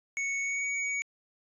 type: tone with pitch glide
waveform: square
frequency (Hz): 2217 to 2248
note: C#7 to C#7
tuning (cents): 0 to +24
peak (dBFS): -30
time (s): 0.17-1.02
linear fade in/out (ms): 0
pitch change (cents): +24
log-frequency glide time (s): 0.41-0.67
effects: resampled to 22050 Hz